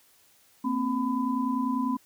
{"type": "tone cluster", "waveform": "sine", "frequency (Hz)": [232.5, 262.6, 1003], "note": ["A#3", "C4", "B5"], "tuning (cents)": [-4, 6, 26], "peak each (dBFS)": [-30, -27, -31], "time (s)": [0.64, 1.97], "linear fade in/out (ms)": 10, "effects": ["white hiss -61 dBFS RMS until 2.05 s"]}